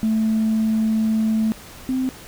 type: tone pair in turn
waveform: sine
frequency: 220 / 259.1 Hz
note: A3 / C4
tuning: 0 / -17 cents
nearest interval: minor third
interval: 283 cents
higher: second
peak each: -15 / -18 dBFS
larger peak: first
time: 0.03-1.52 / 1.89-2.09 s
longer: first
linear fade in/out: 0 ms
effects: tanh soft clip ceiling -13 dBFS + pink hiss -41 dBFS RMS until 2.27 s